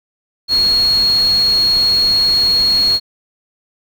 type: tone in noise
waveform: sine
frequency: 4307 Hz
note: C8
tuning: 49 cents sharp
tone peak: -10 dBFS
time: 0.48-3 s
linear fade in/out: 50 ms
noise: pink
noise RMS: -28 dBFS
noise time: 0.48-3 s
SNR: +15 dB
effects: none